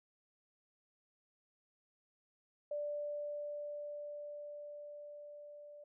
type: tone with level ramp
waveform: sine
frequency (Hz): 587.3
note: D5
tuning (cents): 0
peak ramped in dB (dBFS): -36 to -51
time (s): 2.71-5.84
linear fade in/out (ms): 5
effects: none

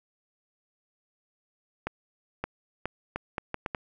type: accelerating click train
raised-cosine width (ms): 0.5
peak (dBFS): -15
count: 8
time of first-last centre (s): 1.87-3.748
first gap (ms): 570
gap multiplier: 0.73
effects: none

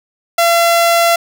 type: tone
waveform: sawtooth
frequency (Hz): 680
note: F5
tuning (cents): -46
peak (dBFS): -5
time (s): 0.38-1.16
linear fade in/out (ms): 5
effects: none

